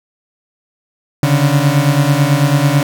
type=beating tone pair; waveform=35% pulse; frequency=138.59 / 147.69 Hz; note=C#3 / D3; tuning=0 / +10 cents; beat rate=9.1 Hz; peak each=-11 dBFS; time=1.23-2.83 s; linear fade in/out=2 ms; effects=none